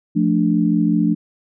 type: chord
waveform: sine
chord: D minor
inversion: first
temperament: equal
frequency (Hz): 174.61 / 220 / 293.7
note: F3 / A3 / D4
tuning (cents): 0 / 0 / 0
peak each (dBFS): -18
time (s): 0.15-1.15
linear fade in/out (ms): 20
effects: none